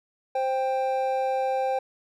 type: tone pair together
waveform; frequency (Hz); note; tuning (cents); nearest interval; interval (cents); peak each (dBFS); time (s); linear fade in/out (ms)
triangle; 524.5 / 789; C5 / G5; +4 / +11; perfect fifth; 707; -24; 0.35-1.79; 5
effects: none